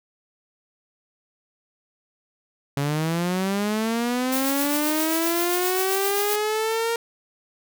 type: linear sweep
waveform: sawtooth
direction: up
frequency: 138.4 to 466.2 Hz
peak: -18 dBFS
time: 2.77-6.96 s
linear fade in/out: 2 ms
type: noise with tremolo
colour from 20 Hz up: blue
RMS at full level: -26 dBFS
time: 4.32-6.36 s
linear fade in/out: 5 ms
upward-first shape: triangle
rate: 7.6 Hz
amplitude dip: 50%
effects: none